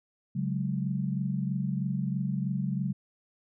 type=chord; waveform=sine; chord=C# suspended fourth; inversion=none; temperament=just; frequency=138.59 / 184.79 / 207.9 Hz; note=C#3 / F#3 / G#3; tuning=0 / -2 / +2 cents; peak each=-31 / -31 / -34 dBFS; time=0.35-2.93 s; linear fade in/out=10 ms; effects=none